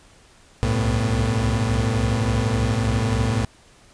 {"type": "tone cluster", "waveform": "35% pulse", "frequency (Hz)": [64, 67.5, 99.6, 111.6, 248.7], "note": ["C2", "C#2", "G2", "A2", "B3"], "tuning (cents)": [-38, -45, 28, 25, 12], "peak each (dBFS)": [-27, -26, -27, -19, -27], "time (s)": [0.63, 3.45], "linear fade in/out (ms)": 0, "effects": ["pink hiss -52 dBFS RMS until 3.93 s", "resampled to 22050 Hz"]}